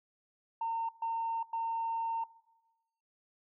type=tone bursts at uneven times; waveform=sine; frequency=912 Hz; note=A#5; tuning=38 cents flat; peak=-30 dBFS; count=3; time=0.61-0.89 / 1.02-1.43 / 1.53-2.24 s; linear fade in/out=5 ms; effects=noise-tail reverb RT60 1.0 s tail -21 dB re dry + tanh soft clip ceiling -27 dBFS